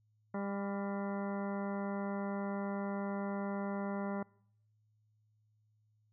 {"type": "harmonic tone with a mistuned harmonic", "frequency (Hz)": 199.5, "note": "G3", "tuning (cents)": 31, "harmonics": [1, 2, 3, 4, 5, 6, 7, 9, 10], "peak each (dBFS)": [-37, -44, -43, -47, -48, -52, -50, -57, -58], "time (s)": [0.34, 4.23], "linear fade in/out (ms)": 5, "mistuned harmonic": 6, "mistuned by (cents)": -40, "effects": ["noise-tail reverb RT60 0.7 s tail -25 dB re dry", "added 107 Hz sine -70 dBFS peak until 6.12 s"]}